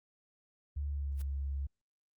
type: tone with pitch glide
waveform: sine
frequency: 71.8 to 69.23 Hz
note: D2 to C#2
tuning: -39 to -2 cents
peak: -33 dBFS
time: 0.76-1.67 s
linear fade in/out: 10 ms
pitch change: -63 cents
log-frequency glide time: 0.89-1.17 s
type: noise with exponential growth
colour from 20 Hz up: white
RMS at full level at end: -47 dBFS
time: 1.14-1.22 s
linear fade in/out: 5 ms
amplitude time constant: 17 ms
effects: Opus 48 kbps